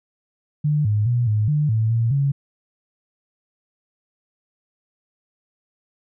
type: tone with pitch steps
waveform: sine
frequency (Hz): 149.3 / 105.2 / 121 / 106.5 / 149.3 / 110.7 / 115.1 / 139.5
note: D3 / G#2 / B2 / G#2 / D3 / A2 / A#2 / C#3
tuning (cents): +29 / +23 / -35 / +44 / +29 / +11 / -22 / +11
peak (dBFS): -16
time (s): 0.64-2.32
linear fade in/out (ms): 10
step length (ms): 210
effects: none